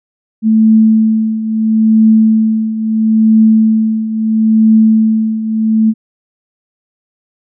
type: tone with tremolo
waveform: sine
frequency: 220 Hz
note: A3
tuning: in tune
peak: -3 dBFS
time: 0.42-5.94 s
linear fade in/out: 50 ms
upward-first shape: triangle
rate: 0.75 Hz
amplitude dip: 75%
effects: none